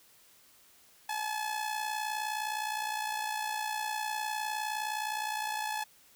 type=tone with amplitude modulation; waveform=sawtooth; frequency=857 Hz; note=A5; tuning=46 cents flat; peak=-26 dBFS; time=1.09-5.84 s; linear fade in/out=5 ms; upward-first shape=sine; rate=59.6 Hz; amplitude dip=60%; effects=white hiss -61 dBFS RMS until 6.15 s